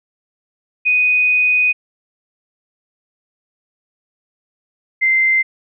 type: tone pair in turn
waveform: sine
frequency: 2490 / 2081 Hz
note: D#7 / C7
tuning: +1 / -10 cents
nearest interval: minor third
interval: 311 cents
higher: first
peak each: -11 dBFS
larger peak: neither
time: 0.85-1.73 / 5.01-5.43 s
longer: first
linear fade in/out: 20 ms
effects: none